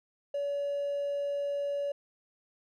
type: tone with hard clipping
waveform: triangle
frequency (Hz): 569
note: C#5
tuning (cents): +45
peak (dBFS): -30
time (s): 0.34-1.92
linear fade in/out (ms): 5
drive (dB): 4
effects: none